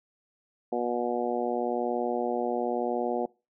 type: harmonic tone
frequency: 120.9 Hz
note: B2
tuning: 36 cents flat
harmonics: 2 / 3 / 4 / 5 / 6 / 7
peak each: -34 / -32 / -32 / -35 / -32 / -39 dBFS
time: 0.72-3.26 s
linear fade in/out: 5 ms
effects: noise-tail reverb RT60 0.3 s tail -24 dB re dry